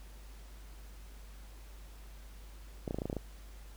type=clicks; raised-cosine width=2 ms; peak=-22 dBFS; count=9; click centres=2.878 / 2.909 / 2.945 / 2.986 / 3.019 / 3.056 / 3.099 / 3.129 / 3.167 s; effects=added 50 Hz sine -48 dBFS peak until 3.76 s + pink hiss -59 dBFS RMS until 3.76 s